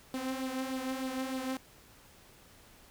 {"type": "tone with flanger", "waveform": "sawtooth", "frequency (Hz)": 261.6, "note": "C4", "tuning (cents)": 0, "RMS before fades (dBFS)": -36, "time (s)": [0.14, 1.57], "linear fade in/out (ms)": 2, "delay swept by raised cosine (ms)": [0.22, 3.82], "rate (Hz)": 3.3, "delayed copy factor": 0.55, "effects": ["pink hiss -58 dBFS RMS until 2.9 s"]}